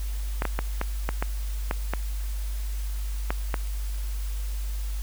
clicks, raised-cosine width 0.5 ms, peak -11 dBFS, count 10, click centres 0.421 / 0.453 / 0.59 / 0.814 / 1.09 / 1.225 / 1.711 / 1.936 / 3.305 / 3.542 s, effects added 50 Hz sine -27 dBFS peak until 5.02 s + white hiss -45 dBFS RMS until 5.02 s

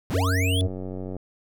square linear sweep, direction up, 63 to 3481 Hz, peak -27 dBFS, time 0.1-0.61 s, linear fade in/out 0 ms
harmonic tone, 92.5 Hz, F#2, in tune, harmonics 1 / 3 / 5 / 7, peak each -21 / -29 / -32 / -37 dBFS, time 0.13-0.68 s, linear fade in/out 20 ms
click train, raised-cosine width 2 ms, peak -21 dBFS, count 52, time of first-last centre 0.62-1.166 s, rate 93.4 Hz
effects none

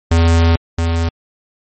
square tone pair in turn, 83.3 / 83.3 Hz, E2 / E2, +19 / +19 cents, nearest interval unison, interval 0 cents, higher neither, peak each -9 / -14 dBFS, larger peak first, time 0.11-0.56 / 0.78-1.09 s, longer first, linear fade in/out 5 ms, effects MP3 32 kbps

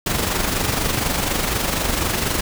pink noise with amplitude modulation, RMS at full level -19 dBFS, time 0.06-2.41 s, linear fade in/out 5 ms, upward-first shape sine, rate 24.1 Hz, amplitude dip 50%, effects none

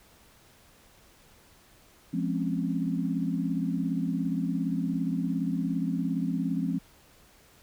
sine chord, Db major seventh, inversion first, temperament just, 173.24 / 207.9 / 259.9 / 277.2 Hz, F3 / Ab3 / C4 / Db4, -14 / +2 / -11 / 0 cents, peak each -30 / -33 / -31 / -34 dBFS, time 2.13-6.79 s, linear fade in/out 10 ms, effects pink hiss -58 dBFS RMS until 7.62 s

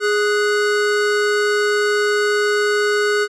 square tone pair together, 415.3 / 1480 Hz, G#4 / F#6, 0 / 0 cents, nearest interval octave + minor seventh, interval 2200 cents, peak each -17 / -21 dBFS, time 0-3.28 s, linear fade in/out 50 ms, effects low-pass 7000 Hz 12 dB/octave

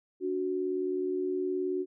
sine tone pair together, 290.1 / 369.2 Hz, D4 / F#4, -21 / -4 cents, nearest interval major third, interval 417 cents, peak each -35 / -29 dBFS, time 0.2-1.86 s, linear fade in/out 50 ms, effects none

